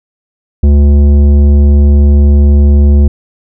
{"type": "tone with tanh clipping", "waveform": "sine", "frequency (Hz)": 71.9, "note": "D2", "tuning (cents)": -36, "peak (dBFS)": -4, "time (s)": [0.63, 3.08], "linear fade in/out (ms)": 5, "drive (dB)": 12, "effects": []}